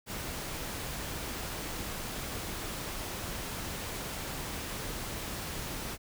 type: noise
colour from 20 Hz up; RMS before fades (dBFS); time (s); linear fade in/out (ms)
pink; -38; 0.06-5.98; 50
effects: none